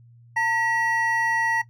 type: tone pair together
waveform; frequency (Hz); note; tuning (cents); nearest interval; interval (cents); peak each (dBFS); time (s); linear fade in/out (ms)
triangle; 904.4 / 1920; A5 / B6; +47 / -49; octave + minor second; 1304; -21; 0.36-1.62; 10
effects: noise-tail reverb RT60 0.1 s tail -18 dB re dry + added 118 Hz sine -48 dBFS peak until 1.69 s